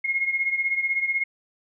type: beating tone pair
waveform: sine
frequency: 2151 / 2167 Hz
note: C7 / C#7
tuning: +47 / -40 cents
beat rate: 16 Hz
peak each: -23 / -28 dBFS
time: 0.04-1.24 s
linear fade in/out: 10 ms
effects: none